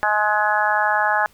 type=harmonic tone; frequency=210.8 Hz; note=G#3; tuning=26 cents sharp; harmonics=3 / 4 / 5 / 6 / 7 / 8; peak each=-26 / -20 / -26 / -26 / -24 / -22 dBFS; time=0.03-1.26 s; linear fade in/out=0 ms; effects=pink hiss -54 dBFS RMS until 1.33 s